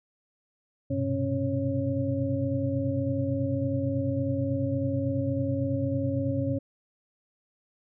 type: tone cluster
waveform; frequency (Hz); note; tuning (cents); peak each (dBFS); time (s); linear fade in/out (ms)
sine; 98.6 / 122.1 / 131.2 / 274.1 / 550; G2 / B2 / C3 / C#4 / C#5; +11 / -19 / +5 / -19 / -14; -32 / -33 / -33 / -29 / -32; 0.9-6.59; 10
effects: none